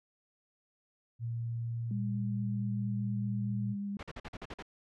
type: tone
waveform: sine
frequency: 116.54 Hz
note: A#2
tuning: in tune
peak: -33 dBFS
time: 1.19-3.76 s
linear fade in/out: 50 ms
type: tone with vibrato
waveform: sine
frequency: 201.1 Hz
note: G3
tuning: 44 cents sharp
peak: -34 dBFS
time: 1.91-3.97 s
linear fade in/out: 2 ms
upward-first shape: triangle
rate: 8.4 Hz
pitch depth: 14 cents each way
type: noise bursts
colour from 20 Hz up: pink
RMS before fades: -42 dBFS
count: 8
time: 3.99-4.625 s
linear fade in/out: 5 ms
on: 40 ms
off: 45 ms
effects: low-pass 3000 Hz 12 dB/octave